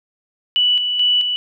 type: tone with tremolo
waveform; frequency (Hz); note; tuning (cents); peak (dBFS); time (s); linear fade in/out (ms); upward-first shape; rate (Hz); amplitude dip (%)
sine; 2960; F#7; 0; -12; 0.56-1.36; 0; square; 2.3; 45
effects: none